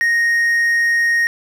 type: tone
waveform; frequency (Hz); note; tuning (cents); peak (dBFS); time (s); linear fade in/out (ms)
triangle; 1864.7; A#6; 0; -11; 0.01-1.27; 0
effects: none